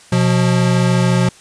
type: tone pair together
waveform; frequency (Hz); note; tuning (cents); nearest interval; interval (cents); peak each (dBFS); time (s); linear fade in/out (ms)
square; 124.19 / 178.2; B2 / F3; +10 / +35; tritone; 625; -15 / -15; 0.12-1.29; 5
effects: white hiss -44 dBFS RMS until 1.4 s + resampled to 22050 Hz